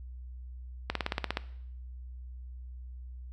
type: slowing click train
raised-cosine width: 0.3 ms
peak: -13 dBFS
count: 9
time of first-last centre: 0.9-1.371 s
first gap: 53 ms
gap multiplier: 1.03
effects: noise-tail reverb RT60 0.7 s tail -17 dB re dry + added 62 Hz sine -41 dBFS peak until 3.32 s